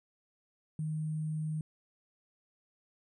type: tone with sample-and-hold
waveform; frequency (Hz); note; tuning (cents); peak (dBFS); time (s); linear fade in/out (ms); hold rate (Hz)
sine; 155.56; D#3; 0; -32; 0.79-1.61; 2; 8820
effects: resampled to 32000 Hz